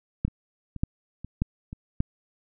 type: two click trains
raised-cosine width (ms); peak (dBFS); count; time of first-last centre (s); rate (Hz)
5; -24 / -11; 4 / 4; 0.28-1.729 / 0.25-2.004; 2.07 / 1.71
effects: none